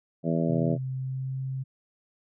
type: harmonic tone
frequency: 82.41 Hz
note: E2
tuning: in tune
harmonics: 2 / 3 / 4 / 5 / 6 / 7 / 8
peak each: -26 / -29 / -33 / -34 / -36 / -33 / -35 dBFS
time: 0.23-0.78 s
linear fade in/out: 50 ms
type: tone with pitch glide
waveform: sine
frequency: 130.81 to 132.48 Hz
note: C3 to C3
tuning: 0 to +22 cents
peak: -29 dBFS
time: 0.48-1.64 s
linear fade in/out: 20 ms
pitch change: +22 cents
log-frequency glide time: 0.96-1.39 s
effects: none